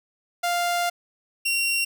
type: tone pair in turn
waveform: sawtooth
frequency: 698.5 / 2747 Hz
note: F5 / F7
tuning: 0 / -29 cents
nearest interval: 2 octaves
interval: 2371 cents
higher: second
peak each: -18 / -18 dBFS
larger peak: neither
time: 0.43-0.9 / 1.45-1.85 s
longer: first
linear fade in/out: 10 ms
effects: none

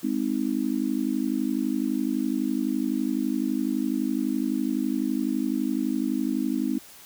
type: chord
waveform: sine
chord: Ab major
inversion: none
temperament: just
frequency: 207.7 / 259.6 / 311.5 Hz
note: Ab3 / C4 / Eb4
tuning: 0 / -13 / +2 cents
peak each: -30 / -26 / -28 dBFS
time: 0.03-6.79 s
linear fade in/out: 10 ms
effects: white hiss -48 dBFS RMS until 7.05 s

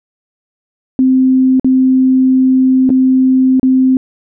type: tone with dropouts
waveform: sine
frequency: 260 Hz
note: C4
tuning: 11 cents flat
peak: -6 dBFS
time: 0.99-3.97 s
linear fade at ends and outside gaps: 1 ms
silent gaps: 1.597-1.645 / 2.893-2.902 / 3.597-3.63 s
effects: none

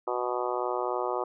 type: harmonic tone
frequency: 123.47 Hz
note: B2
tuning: in tune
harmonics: 3 / 4 / 5 / 6 / 7 / 8 / 9 / 10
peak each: -33 / -34 / -35 / -36 / -36 / -37 / -38 / -38 dBFS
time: 0.07-1.24 s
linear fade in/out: 5 ms
effects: none

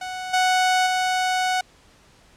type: tone with level steps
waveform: sawtooth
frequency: 740 Hz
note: F#5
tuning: in tune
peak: -25 / -13 / -16 dBFS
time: 0.01-1.61 s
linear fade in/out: 5 ms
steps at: 0.33 / 0.86 s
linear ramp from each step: 10 ms
effects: pink hiss -54 dBFS RMS until 2.36 s + low-pass 8000 Hz 12 dB/octave

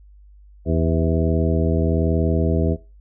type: harmonic tone with a mistuned harmonic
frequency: 81.1 Hz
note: E2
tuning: 28 cents flat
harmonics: 1 / 2 / 3 / 4 / 5 / 6 / 8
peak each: -20 / -23 / -25 / -26 / -27 / -28 / -29 dBFS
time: 0.65-2.77 s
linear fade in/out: 50 ms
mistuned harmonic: 6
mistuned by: +53 cents
effects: noise-tail reverb RT60 0.3 s tail -19 dB re dry + added 50 Hz sine -44 dBFS peak until 3 s

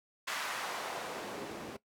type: noise with band-pass filter sweep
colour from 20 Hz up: white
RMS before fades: -40 dBFS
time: 0.27-1.77 s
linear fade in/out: 10 ms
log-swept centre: 1500 to 260 Hz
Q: 0.99
effects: noise-tail reverb RT60 0.1 s tail -18 dB re dry

